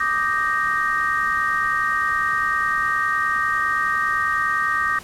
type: chord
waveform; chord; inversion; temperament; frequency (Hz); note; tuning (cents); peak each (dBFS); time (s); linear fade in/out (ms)
sine; Eb major seventh; third; equal; 1174.7 / 1244.5 / 1568 / 1864.7; D6 / Eb6 / G6 / Bb6; 0 / 0 / 0 / 0; -24 / -25 / -26 / -22; 0-4.99; 5
effects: pink hiss -41 dBFS RMS until 5.03 s + low-pass 12000 Hz 12 dB/octave